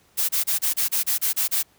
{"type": "noise bursts", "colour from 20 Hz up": "blue", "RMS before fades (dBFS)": -22, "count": 10, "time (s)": [0.17, 1.631], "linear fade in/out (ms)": 20, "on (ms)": 120, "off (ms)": 29, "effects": ["pink hiss -59 dBFS RMS until 1.78 s", "high-pass 60 Hz 12 dB/octave"]}